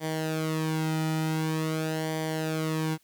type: tone with flanger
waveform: sawtooth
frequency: 158.1 Hz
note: D#3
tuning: 28 cents sharp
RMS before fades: -29 dBFS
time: 0-2.98 s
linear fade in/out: 50 ms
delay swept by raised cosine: 0.75 to 1.85 ms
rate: 0.46 Hz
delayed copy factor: -0.7
effects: white hiss -66 dBFS RMS until 3.03 s